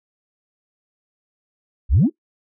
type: exponential sweep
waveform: sine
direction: up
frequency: 46.98 to 380 Hz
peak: -10 dBFS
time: 1.89-2.1 s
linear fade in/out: 50 ms
effects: noise-tail reverb RT60 0.1 s tail -19 dB re dry + tanh soft clip ceiling -7 dBFS